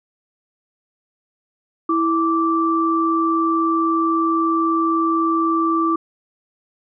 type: tone pair together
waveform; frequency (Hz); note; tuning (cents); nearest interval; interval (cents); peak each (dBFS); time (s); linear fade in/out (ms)
sine; 328.2 / 1168.1; E4 / D6; -8 / -10; octave + minor seventh; 2198; -18; 1.89-5.96; 5
effects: none